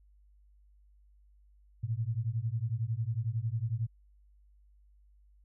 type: beating tone pair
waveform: sine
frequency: 108.3 / 119.3 Hz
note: A2 / A#2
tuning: -27 / +41 cents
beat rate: 11 Hz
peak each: -33 / -33 dBFS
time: 1.83-3.87 s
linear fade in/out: 10 ms
effects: added 50 Hz sine -59 dBFS peak until 5.44 s